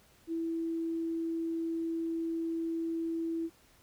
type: tone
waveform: sine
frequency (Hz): 329.6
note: E4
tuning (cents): 0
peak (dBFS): -31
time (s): 0.27-3.5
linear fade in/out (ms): 50
effects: pink hiss -63 dBFS RMS until 3.82 s